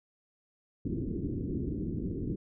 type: low-pass noise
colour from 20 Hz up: white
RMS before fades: -34 dBFS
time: 0.85-2.36 s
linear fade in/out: 5 ms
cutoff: 370 Hz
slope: 48 dB/octave
effects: none